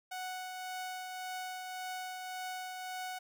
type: tone with tremolo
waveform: sawtooth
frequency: 740 Hz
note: F#5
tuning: in tune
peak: -34 dBFS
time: 0.11-3.19 s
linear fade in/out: 10 ms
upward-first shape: triangle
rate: 1.8 Hz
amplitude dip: 35%
effects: none